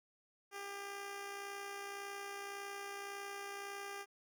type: tone with amplitude modulation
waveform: 10% pulse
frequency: 400 Hz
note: G4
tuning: 35 cents sharp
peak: -34 dBFS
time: 0.51-4.06 s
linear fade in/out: 50 ms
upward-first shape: sine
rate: 61.8 Hz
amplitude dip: 35%
effects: none